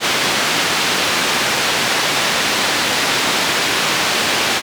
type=band-pass noise; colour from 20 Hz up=white; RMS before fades=-17 dBFS; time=0-4.62 s; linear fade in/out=50 ms; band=150 to 3900 Hz; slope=12 dB/octave; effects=none